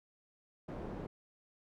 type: low-pass noise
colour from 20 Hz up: white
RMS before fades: -43 dBFS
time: 0.68-1.07 s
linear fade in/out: 10 ms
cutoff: 460 Hz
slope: 12 dB/octave
effects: none